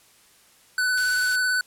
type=tone with vibrato; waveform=square; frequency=1497 Hz; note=F#6; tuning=20 cents sharp; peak=-21 dBFS; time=0.78-1.61 s; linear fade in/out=2 ms; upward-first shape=sine; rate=18 Hz; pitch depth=18 cents each way
type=band-stop noise; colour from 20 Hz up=white; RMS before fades=-35 dBFS; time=0.97-1.36 s; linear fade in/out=5 ms; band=110 to 1900 Hz; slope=12 dB/octave
effects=white hiss -56 dBFS RMS until 1.66 s + low-pass 12000 Hz 12 dB/octave